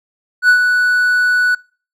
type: tone with ADSR envelope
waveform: triangle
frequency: 1480 Hz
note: F#6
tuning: in tune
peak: -3 dBFS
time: 0.42-1.55 s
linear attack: 69 ms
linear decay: 88 ms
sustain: -6 dB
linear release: 6 ms
effects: noise-tail reverb RT60 0.4 s tail -25 dB re dry